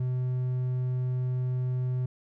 triangle tone, 126.7 Hz, B2, 45 cents sharp, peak -24 dBFS, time 0-2.06 s, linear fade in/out 5 ms, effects none

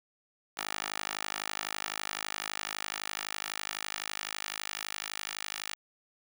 10% pulse tone with high-pass filter sweep, 51.91 Hz, G#1, in tune, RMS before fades -38 dBFS, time 0.57-5.75 s, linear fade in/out 5 ms, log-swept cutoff 1100 to 2000 Hz, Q 0.73, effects none

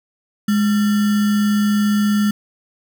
sine tone with sample-and-hold, 207.8 Hz, G#3, 1 cent sharp, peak -13 dBFS, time 0.48-2.31 s, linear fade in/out 5 ms, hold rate 1575 Hz, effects none

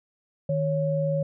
sine tone pair together, 155.56 / 554.4 Hz, D#3 / C#5, 0 / 0 cents, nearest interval octave + minor seventh, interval 2200 cents, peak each -25 dBFS, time 0.49-1.23 s, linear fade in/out 5 ms, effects none

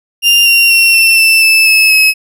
35% pulse tone with pitch steps, 2794 / 2760 / 2727 / 2694 / 2662 / 2630 / 2598 / 2567 Hz, F7 / F7 / F7 / E7 / E7 / E7 / E7 / E7, 0 / -21 / -42 / +37 / +16 / -5 / -26 / -47 cents, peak -3 dBFS, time 0.22-2.14 s, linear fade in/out 50 ms, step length 240 ms, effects none

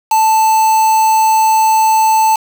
triangle tone with quantisation, 880 Hz, A5, in tune, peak -6 dBFS, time 0.11-2.36 s, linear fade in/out 5 ms, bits 3, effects none

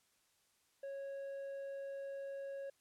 square tone with low-pass filter, 551 Hz, C#5, 11 cents flat, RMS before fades -45 dBFS, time 0.83-2.7 s, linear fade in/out 5 ms, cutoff 1100 Hz, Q 0.77, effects white hiss -75 dBFS RMS until 2.8 s + low-pass 11000 Hz 12 dB/octave

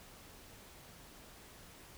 silence, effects pink hiss -56 dBFS RMS until 1.97 s

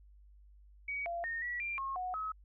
sine tone with pitch steps, 2260 / 686 / 1840 / 1938 / 2378 / 1081 / 733 / 1281 Hz, C#7 / F5 / A#6 / B6 / D7 / C#6 / F#5 / E6, +33 / -31 / -23 / -33 / +21 / -44 / -16 / -50 cents, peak -35 dBFS, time 0.88-2.32 s, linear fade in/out 5 ms, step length 180 ms, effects added 50 Hz sine -56 dBFS peak until 2.44 s

